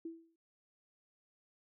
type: tone with exponential decay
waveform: sine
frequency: 329.6 Hz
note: E4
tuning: in tune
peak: -38 dBFS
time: 0.05-0.36 s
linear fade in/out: 5 ms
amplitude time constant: 67 ms
effects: none